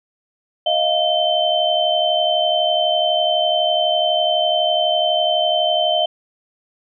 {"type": "tone cluster", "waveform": "sine", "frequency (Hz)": [626, 698, 3091], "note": ["D#5", "F5", "G7"], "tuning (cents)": [10, -1, -25], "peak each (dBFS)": -19, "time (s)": [0.66, 6.06], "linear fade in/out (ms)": 5, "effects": []}